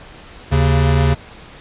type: tone pair together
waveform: square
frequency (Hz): 77.1 / 137.19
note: D#2 / C#3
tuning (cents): -15 / -18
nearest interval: minor seventh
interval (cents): 997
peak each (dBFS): -15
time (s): 0.51-1.15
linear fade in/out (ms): 20
effects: pink hiss -39 dBFS RMS until 1.6 s + resampled to 8000 Hz